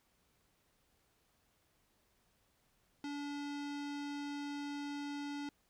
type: tone with low-pass filter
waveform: square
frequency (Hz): 287.5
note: D4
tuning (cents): -37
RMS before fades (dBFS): -42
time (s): 3.04-5.49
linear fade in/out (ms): 2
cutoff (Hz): 5200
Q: 1.2
effects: pink hiss -75 dBFS RMS until 5.69 s